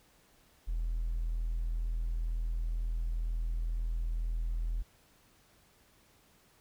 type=tone; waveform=triangle; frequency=41.04 Hz; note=E1; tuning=7 cents flat; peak=-27 dBFS; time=0.67-4.83 s; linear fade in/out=20 ms; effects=tanh soft clip ceiling -27 dBFS + pink hiss -65 dBFS RMS until 6.6 s